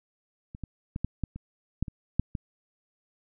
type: clicks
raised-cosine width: 5 ms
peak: -28 / -23 / -20 / -15 / -16 / -26 / -13 / -24 / -10 / -19 dBFS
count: 10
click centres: 0.549 / 0.637 / 0.961 / 1.046 / 1.237 / 1.36 / 1.826 / 1.882 / 2.196 / 2.352 s
effects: none